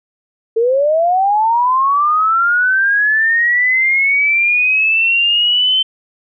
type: linear sweep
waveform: sine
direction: up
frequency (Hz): 440 to 3090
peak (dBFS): -10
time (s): 0.56-5.83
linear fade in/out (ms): 10
effects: none